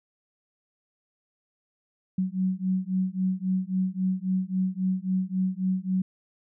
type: beating tone pair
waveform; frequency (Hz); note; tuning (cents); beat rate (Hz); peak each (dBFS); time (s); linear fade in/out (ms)
sine; 185 / 188.7; F#3 / F#3; 0 / +34; 3.7; -27; 2.18-6.02; 5
effects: none